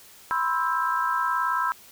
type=chord; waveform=sine; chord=C major seventh; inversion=third; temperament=equal with one note detuned; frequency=987.8 / 1046.5 / 1318.5 / 1593.5 Hz; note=B5 / C6 / E6 / G6; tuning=0 / 0 / 0 / +28 cents; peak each=-27 / -29 / -26 / -30 dBFS; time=0.31-1.72 s; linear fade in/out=0 ms; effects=white hiss -50 dBFS RMS until 1.91 s